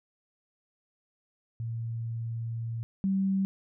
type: tone pair in turn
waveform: sine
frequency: 114.9 / 193.24 Hz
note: A#2 / G3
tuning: -25 / -25 cents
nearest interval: major sixth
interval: 900 cents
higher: second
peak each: -31 / -24 dBFS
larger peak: second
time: 1.6-2.83 / 3.04-3.45 s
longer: first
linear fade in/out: 0 ms
effects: none